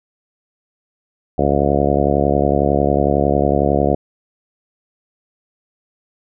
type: harmonic tone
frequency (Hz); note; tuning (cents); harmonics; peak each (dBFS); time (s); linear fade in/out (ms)
71; C#2; +42; 1 / 2 / 3 / 4 / 5 / 6 / 7 / 8 / 9 / 10; -22 / -22 / -22 / -22 / -22 / -22 / -22 / -22 / -22 / -22; 1.38-3.95; 5
effects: none